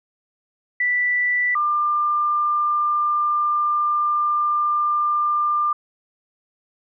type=tone pair in turn; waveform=sine; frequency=1971 / 1195.3 Hz; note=B6 / D6; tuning=-4 / +30 cents; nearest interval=major sixth; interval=866 cents; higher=first; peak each=-17 dBFS; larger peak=neither; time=0.8-1.55 / 1.55-5.73 s; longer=second; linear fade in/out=5 ms; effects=none